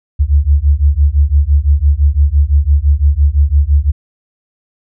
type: beating tone pair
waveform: sine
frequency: 69.3 / 75.2 Hz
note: C#2 / D2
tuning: 0 / +42 cents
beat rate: 5.9 Hz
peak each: -10 dBFS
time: 0.19-3.92 s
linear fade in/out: 20 ms
effects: none